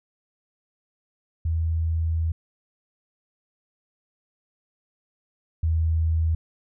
sine tone pair in turn, 81.5 / 80.84 Hz, E2 / E2, -19 / -33 cents, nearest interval unison, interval 14 cents, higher first, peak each -21 / -19 dBFS, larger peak second, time 1.45-2.32 / 5.63-6.35 s, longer first, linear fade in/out 5 ms, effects none

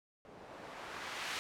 blue noise with low-pass filter sweep, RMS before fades -45 dBFS, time 0.25-1.39 s, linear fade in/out 0 ms, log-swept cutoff 420 to 2800 Hz, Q 0.72, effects none

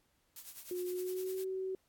blue noise with tremolo, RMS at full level -46 dBFS, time 0.36-1.44 s, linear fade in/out 2 ms, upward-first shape triangle, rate 9.8 Hz, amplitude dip 75%
sine tone with pitch glide, 360 to 378.1 Hz, F#4 to F#4, -47 to +38 cents, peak -35 dBFS, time 0.71-1.75 s, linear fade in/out 2 ms, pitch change +85 cents, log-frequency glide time 0.85-1.4 s
effects pink hiss -75 dBFS RMS until 1.88 s + AAC 64 kbps

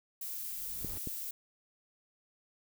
violet noise, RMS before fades -40 dBFS, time 0.21-1.31 s, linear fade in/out 5 ms
brown noise with exponential growth, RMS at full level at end -41 dBFS, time 0.29-0.98 s, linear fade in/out 1 ms, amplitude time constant 150 ms
clicks, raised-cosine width 3 ms, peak -26 dBFS, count 2, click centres 0.847 / 1.073 s
effects none

